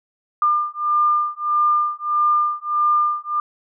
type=beating tone pair; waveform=sine; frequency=1200 / 1201.6 Hz; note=D6 / D6; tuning=+37 / +39 cents; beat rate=1.6 Hz; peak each=-19 dBFS; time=0.42-3.4 s; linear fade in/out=2 ms; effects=none